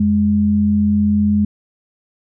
sine tone pair together, 87.31 / 207.7 Hz, F2 / G#3, 0 / 0 cents, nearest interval octave + minor third, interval 1500 cents, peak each -20 / -12 dBFS, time 0-1.45 s, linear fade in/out 5 ms, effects none

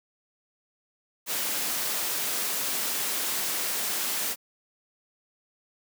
white noise, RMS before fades -29 dBFS, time 1.26-4.36 s, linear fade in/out 50 ms, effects high-pass 200 Hz 12 dB/octave

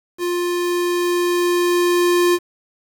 square tone with level ramp, 351.5 Hz, F4, 11 cents sharp, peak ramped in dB -20 to -13 dBFS, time 0.18-2.39 s, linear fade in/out 50 ms, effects 7-bit

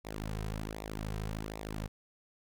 sawtooth tone with flanger, 53.1 Hz, G#1, 39 cents sharp, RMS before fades -39 dBFS, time 0.04-1.88 s, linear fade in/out 20 ms, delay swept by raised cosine 0.64 to 3.54 ms, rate 1.3 Hz, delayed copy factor -0.75, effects none

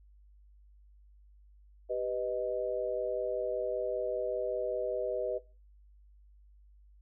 sine chord, G augmented, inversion none, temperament equal with one note detuned, 392 / 497.3 / 622.3 Hz, G4 / B4 / D#5, 0 / +12 / 0 cents, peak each -38 / -33 / -34 dBFS, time 1.89-5.39 s, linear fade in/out 20 ms, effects noise-tail reverb RT60 0.3 s tail -17 dB re dry + added 50 Hz sine -56 dBFS peak until 7.01 s

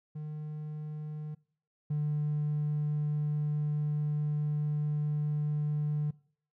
triangle tone pair in turn, 152 / 149.22 Hz, D#3 / D3, -40 / +28 cents, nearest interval unison, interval 32 cents, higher first, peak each -34 / -25 dBFS, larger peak second, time 0.15-1.35 / 1.9-6.11 s, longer second, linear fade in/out 10 ms, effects noise-tail reverb RT60 0.5 s tail -23 dB re dry + tanh soft clip ceiling -24 dBFS

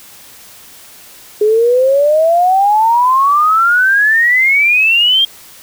sine exponential sweep, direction up, 415.3 to 3232 Hz, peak -7 dBFS, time 1.41-5.25 s, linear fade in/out 5 ms, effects white hiss -38 dBFS RMS until 5.62 s

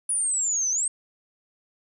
sine exponential two-way sweep, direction down then up, 9900 to 5920 to 8620 Hz, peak -22 dBFS, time 0.09-0.88 s, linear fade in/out 5 ms, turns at 0.7 s, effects none

